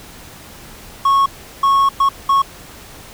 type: tone bursts at uneven times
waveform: triangle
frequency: 1100 Hz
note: C#6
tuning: 14 cents flat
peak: -8 dBFS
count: 4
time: 1.05-1.26 / 1.63-1.89 / 2-2.09 / 2.29-2.42 s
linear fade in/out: 5 ms
effects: pink hiss -38 dBFS RMS until 3.13 s